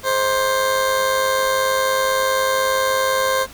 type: tone with amplitude modulation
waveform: 20% pulse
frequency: 526 Hz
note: C5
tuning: 9 cents sharp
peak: -9 dBFS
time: 0.03-3.47 s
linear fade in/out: 50 ms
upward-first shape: sine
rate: 100 Hz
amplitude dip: 55%
effects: pink hiss -41 dBFS RMS until 3.53 s